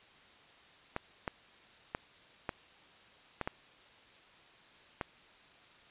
clicks, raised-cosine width 0.5 ms, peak -19 dBFS, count 7, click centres 0.964 / 1.278 / 1.949 / 2.492 / 3.413 / 3.475 / 5.012 s, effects white hiss -59 dBFS RMS until 5.9 s + resampled to 8000 Hz

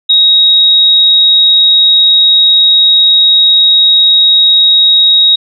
sine tone, 3786 Hz, A#7, 26 cents sharp, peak -3 dBFS, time 0.09-5.36 s, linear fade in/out 10 ms, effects none

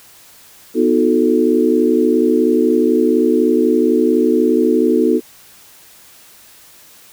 sine chord, B dominant seventh, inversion none, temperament equal with one note detuned, 246.9 / 311.1 / 363 / 440 Hz, B3 / D#4 / F#4 / A4, 0 / 0 / -33 / 0 cents, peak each -16 dBFS, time 0.74-5.21 s, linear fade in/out 50 ms, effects white hiss -44 dBFS RMS until 7.12 s

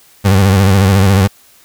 30% pulse tone with vibrato, 97 Hz, G2, 18 cents flat, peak -4 dBFS, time 0.24-1.28 s, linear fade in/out 20 ms, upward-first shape sine, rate 14 Hz, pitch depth 82 cents each way, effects white hiss -46 dBFS RMS until 1.64 s

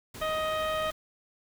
pink noise, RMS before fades -43 dBFS, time 0.14-0.92 s, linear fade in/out 5 ms
harmonic tone, 626 Hz, D#5, 10 cents sharp, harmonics 1 / 2 / 3 / 4 / 5 / 6, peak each -30 / -32 / -39 / -43 / -40 / -46 dBFS, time 0.21-0.91 s, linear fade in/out 10 ms
effects none

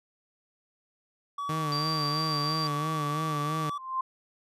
triangle tone with pitch glide, 1138 to 1151.2 Hz, C#6 to D6, +45 to -35 cents, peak -29 dBFS, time 1.38-3.78 s, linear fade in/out 5 ms, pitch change +20 cents, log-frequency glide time 2.77-3.36 s
sawtooth tone with vibrato, 152.4 Hz, D#3, 36 cents flat, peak -26 dBFS, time 1.49-3.7 s, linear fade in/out 5 ms, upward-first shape sine, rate 3 Hz, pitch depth 68 cents each way
sine tone with tremolo, 4699 Hz, D8, in tune, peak -30 dBFS, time 1.72-2.67 s, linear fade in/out 0 ms, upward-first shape triangle, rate 6.8 Hz, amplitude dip 25%
sine tone with exponential growth, 1046.5 Hz, C6, in tune, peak -24 dBFS, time 3.55-4.01 s, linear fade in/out 5 ms, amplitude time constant 99 ms
effects resampled to 32000 Hz

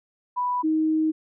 sine tone pair in turn, 987.8 / 314.3 Hz, B5 / D#4, 0 / +18 cents, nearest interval octave + minor sixth, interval 1982 cents, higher first, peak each -22 / -19 dBFS, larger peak second, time 0.36-0.63 / 0.63-1.12 s, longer second, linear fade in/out 20 ms, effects none

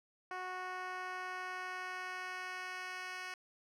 10% pulse tone with band-pass filter sweep, 367.9 Hz, F#4, 10 cents flat, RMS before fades -43 dBFS, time 0.31-3.34 s, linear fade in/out 2 ms, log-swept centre 960 to 2700 Hz, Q 0.79, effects none

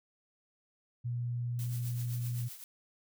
sine tone, 120.6 Hz, B2, 41 cents flat, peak -32 dBFS, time 1.04-2.49 s, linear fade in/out 20 ms
blue noise with tremolo, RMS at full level -45 dBFS, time 1.59-2.64 s, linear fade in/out 0 ms, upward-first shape triangle, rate 7.8 Hz, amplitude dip 65%
effects none

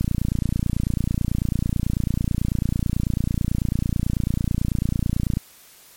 click train, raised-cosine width 5 ms, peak -9 dBFS, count 157, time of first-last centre 0.01-5.371 s, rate 29.1 Hz, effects white hiss -49 dBFS RMS until 5.96 s + MP3 64 kbps

